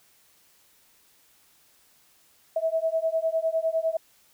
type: beating tone pair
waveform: sine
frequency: 644 / 653.9 Hz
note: E5 / E5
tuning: -41 / -14 cents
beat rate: 9.9 Hz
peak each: -26 dBFS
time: 2.56-3.97 s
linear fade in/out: 5 ms
effects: white hiss -61 dBFS RMS until 4.33 s